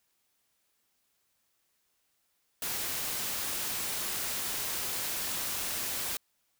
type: noise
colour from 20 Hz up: white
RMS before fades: -34 dBFS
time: 2.62-6.17 s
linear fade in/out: 2 ms
effects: white hiss -75 dBFS RMS until 6.59 s